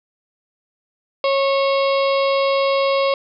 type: harmonic tone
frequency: 548 Hz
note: C#5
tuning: 20 cents flat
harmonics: 1 / 2 / 4 / 5 / 6 / 7 / 8 / 9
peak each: -16 / -22 / -28 / -30 / -32 / -33 / -34 / -35 dBFS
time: 1.24-3.14 s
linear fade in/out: 2 ms
effects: none